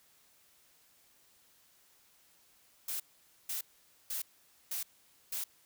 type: noise bursts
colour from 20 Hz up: blue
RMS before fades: -37 dBFS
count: 5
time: 2.88-5.44 s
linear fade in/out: 5 ms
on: 120 ms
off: 490 ms
effects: white hiss -66 dBFS RMS until 5.65 s